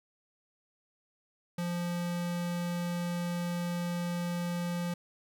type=tone; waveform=square; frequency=174.2 Hz; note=F3; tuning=4 cents flat; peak=-32 dBFS; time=1.58-4.94 s; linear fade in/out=5 ms; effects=11-bit